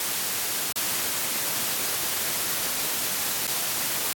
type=noise with dropouts; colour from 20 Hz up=white; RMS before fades=-27 dBFS; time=0-4.13 s; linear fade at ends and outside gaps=2 ms; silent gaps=0.724-0.758 / 3.47-3.476 s; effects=high-pass 100 Hz 12 dB/octave + AAC 64 kbps